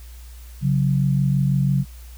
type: tone pair together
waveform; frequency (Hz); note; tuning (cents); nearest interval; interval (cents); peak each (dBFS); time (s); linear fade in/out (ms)
sine; 138.59 / 184.68; C#3 / F#3; 0 / -3; perfect fourth; 497; -17 / -22; 0.61-1.85; 50
effects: added 60 Hz sine -37 dBFS peak until 2.17 s + white hiss -50 dBFS RMS until 2.17 s